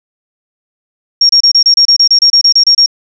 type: tone bursts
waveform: sine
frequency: 5560 Hz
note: F8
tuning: 9 cents flat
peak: -3 dBFS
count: 15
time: 1.21-2.861 s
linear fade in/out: 5 ms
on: 83 ms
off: 29 ms
effects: none